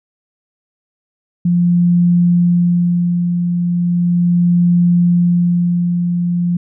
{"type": "tone with tremolo", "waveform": "sine", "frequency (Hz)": 174.61, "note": "F3", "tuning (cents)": 0, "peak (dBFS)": -8, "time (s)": [1.45, 6.57], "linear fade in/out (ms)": 5, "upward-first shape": "sine", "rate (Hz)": 0.37, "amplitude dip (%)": 45, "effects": []}